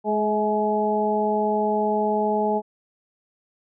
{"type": "harmonic tone with a mistuned harmonic", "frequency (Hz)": 211.2, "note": "G#3", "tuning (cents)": 29, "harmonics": [1, 2, 3, 4], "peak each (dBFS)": [-26, -24, -26, -24], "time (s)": [0.04, 2.62], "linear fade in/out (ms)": 50, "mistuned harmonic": 3, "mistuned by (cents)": 27, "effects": []}